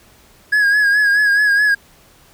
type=tone with vibrato; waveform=triangle; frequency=1661.2 Hz; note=G#6; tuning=in tune; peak=-9 dBFS; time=0.52-1.75 s; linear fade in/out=10 ms; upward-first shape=sine; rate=4.7 Hz; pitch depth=48 cents each way; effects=pink hiss -49 dBFS RMS until 2.33 s